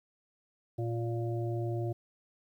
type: harmonic tone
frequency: 116.54 Hz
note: A#2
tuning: in tune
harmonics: 1 / 3 / 5 / 6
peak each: -32 / -36 / -43 / -44 dBFS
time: 0.78-1.93 s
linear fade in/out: 10 ms
effects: 11-bit